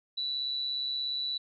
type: tone with amplitude modulation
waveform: sine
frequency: 3951 Hz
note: B7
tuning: in tune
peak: -28 dBFS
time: 0.17-1.38 s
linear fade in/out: 10 ms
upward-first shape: sine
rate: 137 Hz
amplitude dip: 45%
effects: none